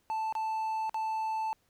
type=tone with dropouts; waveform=triangle; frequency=880 Hz; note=A5; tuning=in tune; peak=-28 dBFS; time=0.1-1.53 s; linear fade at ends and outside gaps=0 ms; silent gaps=0.325-0.352 / 0.895-0.944 s; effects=pink hiss -72 dBFS RMS until 1.69 s